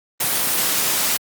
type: noise with amplitude modulation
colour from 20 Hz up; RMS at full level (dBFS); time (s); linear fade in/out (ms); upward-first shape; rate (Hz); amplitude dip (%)
white; -18; 0.2-1.17; 5; sine; 211; 30
effects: high-pass 100 Hz 12 dB/octave + Opus 32 kbps